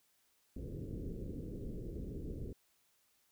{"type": "low-pass noise", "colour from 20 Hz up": "pink", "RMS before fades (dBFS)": -43, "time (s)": [0.56, 2.53], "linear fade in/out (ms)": 5, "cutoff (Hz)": 480, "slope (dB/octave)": 48, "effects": ["white hiss -74 dBFS RMS until 3.31 s"]}